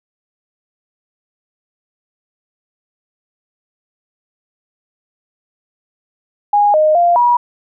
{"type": "tone with pitch steps", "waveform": "sine", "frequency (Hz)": [823, 617, 695, 965], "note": ["G#5", "D#5", "F5", "B5"], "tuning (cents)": [-16, -15, -9, -40], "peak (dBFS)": -8, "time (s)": [6.53, 7.37], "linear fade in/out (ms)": 5, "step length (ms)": 210, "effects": []}